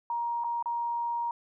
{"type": "tone with dropouts", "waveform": "sine", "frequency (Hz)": 942, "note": "A#5", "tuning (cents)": 18, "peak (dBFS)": -28, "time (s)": [0.1, 1.31], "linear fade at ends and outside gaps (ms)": 2, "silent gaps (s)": [[0.438, 0.444], [0.626, 0.658]], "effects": []}